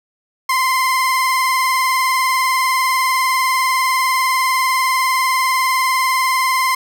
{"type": "tone with vibrato", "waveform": "30% pulse", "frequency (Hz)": 1039, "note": "C6", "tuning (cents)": -12, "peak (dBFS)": -11, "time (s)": [0.49, 6.75], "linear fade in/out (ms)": 5, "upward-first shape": "sine", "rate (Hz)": 20, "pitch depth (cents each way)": 47, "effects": []}